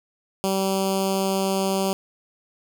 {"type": "tone with notch filter", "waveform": "10% pulse", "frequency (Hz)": 192.9, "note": "G3", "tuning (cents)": -28, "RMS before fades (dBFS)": -23, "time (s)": [0.44, 1.93], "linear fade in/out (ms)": 0, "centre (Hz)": 1700, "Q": 0.64, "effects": []}